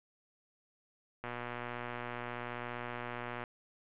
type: click train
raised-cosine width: 0.5 ms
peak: -25 dBFS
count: 267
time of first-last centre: 1.24-3.438 s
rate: 121 Hz
effects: resampled to 8000 Hz + 9-bit

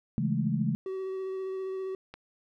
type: chord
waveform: sine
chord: A major seventh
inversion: first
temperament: just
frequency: 137.5 / 165 / 206.2 / 220 Hz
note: C#3 / E3 / G#3 / A3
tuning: -14 / +2 / -12 / 0 cents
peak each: -31 dBFS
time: 0.18-0.75 s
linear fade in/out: 0 ms
type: tone with vibrato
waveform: triangle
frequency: 380 Hz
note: F#4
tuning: 46 cents sharp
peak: -30 dBFS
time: 0.86-1.95 s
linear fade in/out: 2 ms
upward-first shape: sine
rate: 15 Hz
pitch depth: 13 cents each way
type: click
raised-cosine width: 0.3 ms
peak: -27 dBFS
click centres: 2.14 s
effects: none

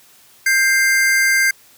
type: tone pair together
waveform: square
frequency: 1587 / 2094 Hz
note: G6 / C7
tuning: +21 / +1 cents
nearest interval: perfect fourth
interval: 480 cents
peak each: -16 dBFS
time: 0.46-1.51 s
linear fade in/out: 5 ms
effects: white hiss -49 dBFS RMS until 1.77 s + high-pass 60 Hz 12 dB/octave

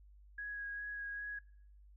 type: tone with vibrato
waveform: sine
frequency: 1657 Hz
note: G#6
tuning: 4 cents flat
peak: -40 dBFS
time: 0.38-1.39 s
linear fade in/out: 5 ms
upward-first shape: sine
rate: 2.5 Hz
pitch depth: 13 cents each way
effects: noise-tail reverb RT60 0.6 s tail -21 dB re dry + added 50 Hz sine -57 dBFS peak until 1.96 s

